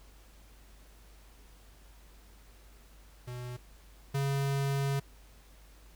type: tone pair in turn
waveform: square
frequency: 123.47 / 138.59 Hz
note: B2 / C#3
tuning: 0 / 0 cents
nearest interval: major second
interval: 200 cents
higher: second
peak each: -39 / -29 dBFS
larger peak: second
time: 3.27-3.57 / 4.14-5 s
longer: second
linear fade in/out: 10 ms
effects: added 50 Hz sine -54 dBFS peak until 5.95 s + pink hiss -61 dBFS RMS until 5.95 s